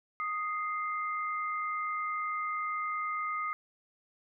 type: tone pair together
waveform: sine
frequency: 1244.5 / 2093 Hz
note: D#6 / C7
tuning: 0 / 0 cents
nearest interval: major sixth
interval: 900 cents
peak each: -32 / -38 dBFS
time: 0.2-3.53 s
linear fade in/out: 0 ms
effects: none